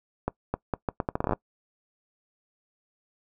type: accelerating click train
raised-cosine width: 1 ms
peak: -12 dBFS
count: 14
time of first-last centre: 0.28-1.333 s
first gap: 260 ms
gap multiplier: 0.76
effects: noise-tail reverb RT60 0.1 s tail -21 dB re dry

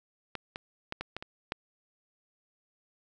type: clicks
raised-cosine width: 0.3 ms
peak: -19 / -21 / -18 / -19 / -20 / -24 / -15 dBFS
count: 7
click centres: 0.353 / 0.559 / 0.924 / 1.01 / 1.166 / 1.225 / 1.521 s
effects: none

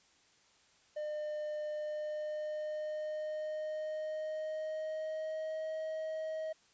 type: tone with pitch glide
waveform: triangle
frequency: 604 to 631.8 Hz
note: D5 to D#5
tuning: +48 to +26 cents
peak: -34 dBFS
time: 0.96-6.53 s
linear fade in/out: 10 ms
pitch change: +78 cents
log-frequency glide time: 1.71-5.71 s
effects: white hiss -67 dBFS RMS until 6.73 s + resampled to 16000 Hz

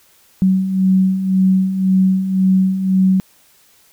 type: beating tone pair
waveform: sine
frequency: 187.2 / 189.1 Hz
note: F#3 / F#3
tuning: +20 / +38 cents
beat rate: 1.9 Hz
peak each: -19 / -12 dBFS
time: 0.42-3.2 s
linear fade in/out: 0 ms
effects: white hiss -52 dBFS RMS until 3.92 s

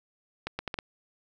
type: accelerating click train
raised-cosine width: 0.3 ms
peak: -16 dBFS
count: 5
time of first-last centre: 0.47-0.788 s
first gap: 120 ms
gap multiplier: 0.73
effects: none

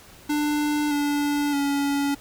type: tone with pitch steps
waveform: square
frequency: 296.6 / 290 / 282.3 Hz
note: D4 / D4 / C#4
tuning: +17 / -22 / +32 cents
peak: -22 dBFS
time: 0.29-2.15 s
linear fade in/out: 10 ms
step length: 620 ms
effects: pink hiss -48 dBFS RMS until 2.2 s

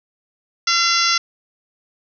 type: harmonic tone with a mistuned harmonic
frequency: 682 Hz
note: F5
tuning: 41 cents flat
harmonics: 2 / 3 / 4 / 5 / 6 / 7 / 8 / 9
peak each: -20 / -23 / -25 / -25 / -25 / -22 / -22 / -24 dBFS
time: 0.67-1.18 s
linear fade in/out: 5 ms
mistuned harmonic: 4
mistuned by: +19 cents
effects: none

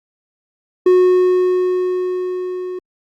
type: tone with level ramp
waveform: triangle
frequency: 365.2 Hz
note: F#4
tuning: 23 cents flat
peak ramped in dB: -5 to -21 dBFS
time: 0.86-2.79 s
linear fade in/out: 5 ms
effects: Opus 48 kbps

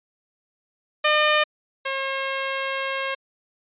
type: tone pair in turn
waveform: 10% pulse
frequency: 605 / 539 Hz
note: D#5 / C#5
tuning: -49 / -49 cents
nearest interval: major second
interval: 200 cents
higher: first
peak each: -8 / -16 dBFS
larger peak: first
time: 1.04-1.44 / 1.85-3.15 s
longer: second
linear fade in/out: 10 ms
effects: resampled to 8000 Hz

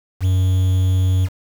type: tone with quantisation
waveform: triangle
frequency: 92.9 Hz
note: F#2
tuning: 7 cents sharp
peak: -11 dBFS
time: 0.2-1.29 s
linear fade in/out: 50 ms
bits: 6
effects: none

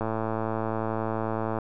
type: click train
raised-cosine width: 1 ms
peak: -15 dBFS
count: 176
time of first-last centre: 0.01-1.587 s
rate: 111 Hz
effects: none

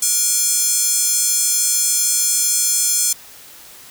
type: tone with high-pass filter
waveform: square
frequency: 476.6 Hz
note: A#4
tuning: 38 cents sharp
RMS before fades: -17 dBFS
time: 0.02-3.13 s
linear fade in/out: 5 ms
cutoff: 7100 Hz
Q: 2.6
effects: white hiss -41 dBFS RMS until 3.9 s

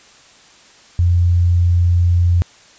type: tone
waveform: sine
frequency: 87.31 Hz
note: F2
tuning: in tune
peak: -10 dBFS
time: 0.99-2.42 s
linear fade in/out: 0 ms
effects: white hiss -46 dBFS RMS until 2.78 s + resampled to 16000 Hz

